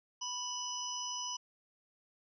harmonic tone with a mistuned harmonic, 987.8 Hz, B5, in tune, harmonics 1 / 3 / 5 / 6, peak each -43 / -43 / -43 / -41 dBFS, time 0.21-1.37 s, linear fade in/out 10 ms, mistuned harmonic 5, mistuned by +57 cents, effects none

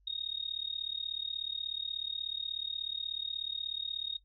sine tone with amplitude modulation, 3729 Hz, A#7, in tune, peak -30 dBFS, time 0.07-4.17 s, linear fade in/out 5 ms, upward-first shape sine, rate 36.5 Hz, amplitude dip 90%, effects noise-tail reverb RT60 0.1 s tail -19 dB re dry + added 48 Hz sine -64 dBFS peak until 4.24 s

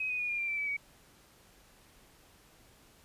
sine tone with pitch steps, 2531 / 2490 / 2450 / 2411 / 2372 / 2334 / 2297 / 2260 Hz, D#7 / D#7 / D#7 / D7 / D7 / D7 / D7 / C#7, +29 / +1 / -27 / +45 / +17 / -11 / -39 / +33 cents, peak -31 dBFS, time 0-0.768 s, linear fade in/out 5 ms, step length 96 ms, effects pink hiss -61 dBFS RMS until 3.04 s + resampled to 32000 Hz

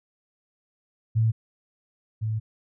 sine tone pair in turn, 111.9 / 109.53 Hz, A2 / A2, +30 / -7 cents, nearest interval unison, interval 37 cents, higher first, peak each -18 / -24 dBFS, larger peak first, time 1.15-1.32 / 2.21-2.4 s, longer second, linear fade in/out 20 ms, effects none

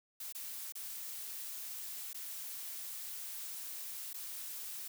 blue noise with dropouts, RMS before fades -44 dBFS, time 0.2-4.88 s, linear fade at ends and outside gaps 5 ms, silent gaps 0.325-0.348 / 0.723-0.752 / 2.132-2.144 / 4.132-4.141 s, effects none

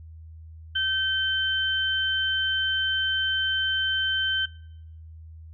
sine tone pair together, 1547 / 3090 Hz, G6 / G7, -23 / -26 cents, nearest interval octave, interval 1197 cents, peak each -26 / -24 dBFS, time 0.75-4.46 s, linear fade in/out 10 ms, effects noise-tail reverb RT60 0.8 s tail -24 dB re dry + added 80 Hz sine -41 dBFS peak until 5.53 s

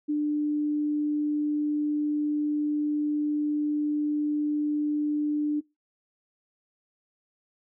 sine tone, 297.6 Hz, D4, 23 cents sharp, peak -23 dBFS, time 0.08-5.61 s, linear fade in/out 20 ms, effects noise-tail reverb RT60 0.2 s tail -21 dB re dry

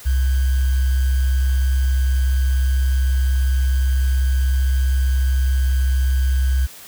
sine tone with sample-and-hold, 65.41 Hz, C2, in tune, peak -14 dBFS, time 0.05-6.67 s, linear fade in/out 20 ms, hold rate 1575 Hz, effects white hiss -40 dBFS RMS until 6.87 s

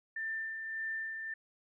sine tone with tremolo, 1786 Hz, A6, 25 cents sharp, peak -34 dBFS, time 0.16-1.34 s, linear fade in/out 5 ms, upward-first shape sine, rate 1.7 Hz, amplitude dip 40%, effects none

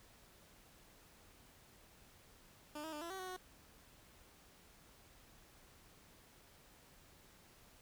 15% pulse tone with pitch steps, 299 / 318.4 / 298.7 / 338.3 / 381.9 / 371.2 / 368.1 Hz, D4 / D#4 / D4 / E4 / G4 / F#4 / F#4, +31 / +40 / +29 / +45 / -45 / +6 / -9 cents, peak -38 dBFS, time 2.75-3.366 s, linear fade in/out 5 ms, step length 88 ms, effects pink hiss -64 dBFS RMS until 7.81 s

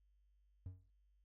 triangle tone with exponential decay, 92 Hz, F#2, 9 cents flat, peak -40 dBFS, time 0.66-0.9 s, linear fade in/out 0 ms, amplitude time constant 51 ms, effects added 50 Hz sine -70 dBFS peak until 1.24 s

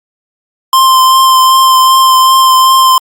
square tone with vibrato, 1046.5 Hz, C6, in tune, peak -4 dBFS, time 0.73-2.98 s, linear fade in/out 2 ms, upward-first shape triangle, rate 2.6 Hz, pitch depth 17 cents each way, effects Opus 48 kbps

